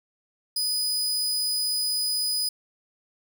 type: tone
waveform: sawtooth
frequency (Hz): 4978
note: D#8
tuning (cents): 0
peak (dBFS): -21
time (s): 0.56-2.49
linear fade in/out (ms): 5
effects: none